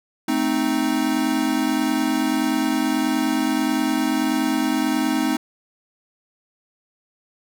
square chord, A diminished, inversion none, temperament equal, 220 / 261.6 / 311.1 Hz, A3 / C4 / Eb4, 0 / 0 / 0 cents, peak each -27 / -23 / -23 dBFS, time 0.28-5.37 s, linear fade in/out 5 ms, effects none

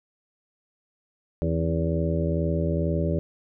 harmonic tone with a mistuned harmonic, 82.2 Hz, E2, 4 cents flat, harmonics 1 / 2 / 3 / 4 / 5 / 6 / 7, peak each -27 / -26 / -34 / -32 / -32 / -36 / -31 dBFS, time 1.42-3.19 s, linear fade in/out 0 ms, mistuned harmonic 3, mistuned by +81 cents, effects none

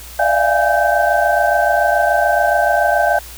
sine tone cluster, 592 / 677 / 704 / 820 / 1548 Hz, D5 / E5 / F5 / G#5 / G6, +14 / +46 / +14 / -22 / -22 cents, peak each -18 dBFS, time 0.19-3.19 s, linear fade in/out 5 ms, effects added 60 Hz sine -36 dBFS peak until 3.37 s + white hiss -36 dBFS RMS until 3.37 s

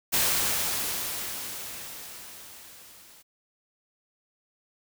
white noise with level ramp, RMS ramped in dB -23 to -53 dBFS, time 0.12-3.23 s, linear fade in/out 20 ms, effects none

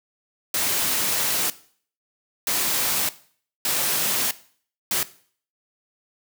white noise bursts at uneven times, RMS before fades -23 dBFS, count 4, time 0.54-1.5 / 2.47-3.09 / 3.65-4.31 / 4.91-5.03 s, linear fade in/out 2 ms, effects noise-tail reverb RT60 0.5 s tail -17 dB re dry + high-pass 100 Hz 12 dB/octave

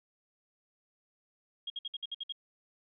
sine tone bursts, 3261 Hz, G#7, 32 cents flat, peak -35 dBFS, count 8, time 1.67-2.324 s, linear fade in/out 5 ms, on 31 ms, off 58 ms, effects none

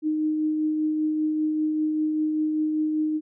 sine tone with tremolo, 308.7 Hz, D#4, 14 cents flat, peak -20 dBFS, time 0.02-3.21 s, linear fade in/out 50 ms, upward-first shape triangle, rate 5.1 Hz, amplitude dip 30%, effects none

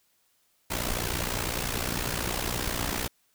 pink noise with amplitude modulation, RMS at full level -27 dBFS, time 0.7-3.08 s, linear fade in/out 10 ms, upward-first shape sine, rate 59.8 Hz, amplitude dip 75%, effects white hiss -69 dBFS RMS until 3.34 s

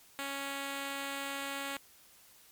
5% pulse tone, 277.2 Hz, C#4, in tune, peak -25 dBFS, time 0.19-1.77 s, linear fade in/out 0 ms, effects white hiss -60 dBFS RMS until 2.51 s + MP3 96 kbps

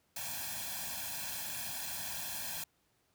white noise with comb filter, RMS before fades -40 dBFS, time 0.16-2.64 s, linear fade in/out 5 ms, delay 1.2 ms, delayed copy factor +1, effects pink hiss -74 dBFS RMS until 3.14 s + high-pass 60 Hz 12 dB/octave

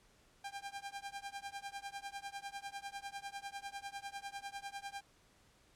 sawtooth tone with tremolo, 798 Hz, G5, 31 cents sharp, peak -36 dBFS, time 0.44-5.01 s, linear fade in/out 5 ms, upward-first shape triangle, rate 10 Hz, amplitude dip 100%, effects pink hiss -68 dBFS RMS until 5.75 s + low-pass 10000 Hz 12 dB/octave

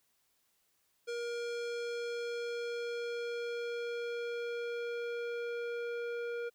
square tone with low-pass filter sweep, 473.5 Hz, A#4, 27 cents sharp, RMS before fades -38 dBFS, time 1.07-6.5 s, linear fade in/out 20 ms, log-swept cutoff 6300 to 2100 Hz, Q 0.94, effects white hiss -75 dBFS RMS until 6.54 s

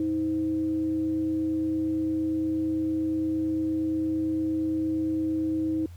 sine tone with frequency modulation, 316.7 Hz, D#4, 31 cents sharp, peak -24 dBFS, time 0-5.86 s, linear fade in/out 2 ms, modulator 202 Hz, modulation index 0.25, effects added 86 Hz sine -41 dBFS peak until 5.96 s + pink hiss -59 dBFS RMS until 5.96 s

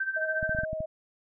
sine tone with tremolo, 1557 Hz, G6, 12 cents flat, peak -25 dBFS, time 0-0.65 s, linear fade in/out 5 ms, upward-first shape sine, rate 14 Hz, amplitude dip 75%
sine tone with vibrato, 631 Hz, D#5, 24 cents sharp, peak -31 dBFS, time 0.16-0.86 s, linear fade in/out 10 ms, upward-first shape square, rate 14 Hz, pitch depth 9 cents each way
clicks, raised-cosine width 5 ms, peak -24 dBFS, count 7, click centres 0.429 / 0.494 / 0.549 / 0.588 / 0.635 / 0.731 / 0.805 s
effects none

